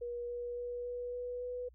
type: tone with pitch steps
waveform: sine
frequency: 480.3 / 483.1 / 485.9 / 488.7 / 491.5 / 494.4 Hz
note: B4 / B4 / B4 / B4 / B4 / B4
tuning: -48 / -38 / -28 / -18 / -8 / +2 cents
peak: -37 dBFS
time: 0.01-1.69 s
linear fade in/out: 10 ms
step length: 280 ms
effects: added 61 Hz sine -58 dBFS peak until 1.74 s